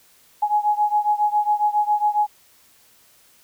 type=beating tone pair; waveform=sine; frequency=835 / 842.3 Hz; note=G#5 / G#5; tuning=+9 / +24 cents; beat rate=7.3 Hz; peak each=-19 / -21 dBFS; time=0.42-2.27 s; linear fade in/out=10 ms; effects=white hiss -55 dBFS RMS until 3.43 s